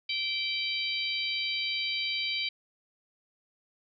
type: harmonic tone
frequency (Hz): 777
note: G5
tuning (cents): -16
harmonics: 3 / 4 / 5 / 6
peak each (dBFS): -33 / -34 / -35 / -36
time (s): 0.09-2.49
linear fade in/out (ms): 5
effects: none